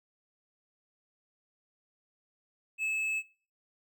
triangle tone with hard clipping, 2600 Hz, E7, 24 cents flat, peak -30 dBFS, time 2.78-3.23 s, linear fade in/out 50 ms, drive 6 dB, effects noise-tail reverb RT60 0.4 s tail -17 dB re dry

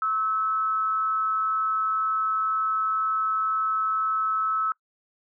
sine tone with amplitude modulation, 1300 Hz, E6, 24 cents flat, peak -20 dBFS, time 0.02-4.72 s, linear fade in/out 2 ms, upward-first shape sine, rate 202 Hz, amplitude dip 45%, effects noise-tail reverb RT60 0.1 s tail -23 dB re dry

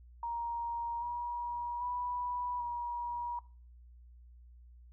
sine tone with pitch steps, 939 / 958 / 981 / 958 Hz, A#5 / A#5 / B5 / A#5, +12 / +47 / -12 / +47 cents, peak -34 dBFS, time 0.23-3.39 s, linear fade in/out 2 ms, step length 790 ms, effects noise-tail reverb RT60 0.4 s tail -20 dB re dry + added 60 Hz sine -53 dBFS peak until 4.92 s

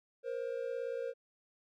triangle tone pair together, 472.2 / 530 Hz, A#4 / C5, +22 / +22 cents, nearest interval major second, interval 200 cents, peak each -36 / -37 dBFS, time 0.23-1.14 s, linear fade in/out 50 ms, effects none

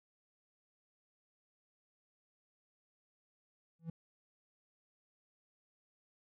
triangle tone with exponential growth, 164.81 Hz, E3, in tune, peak -33 dBFS, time 3.79-3.9 s, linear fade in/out 5 ms, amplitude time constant 23 ms, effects none

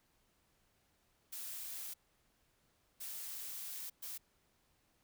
blue noise bursts at uneven times, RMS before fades -45 dBFS, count 3, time 1.32-1.94 / 3-3.9 / 4.02-4.18 s, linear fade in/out 10 ms, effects pink hiss -75 dBFS RMS until 5.03 s

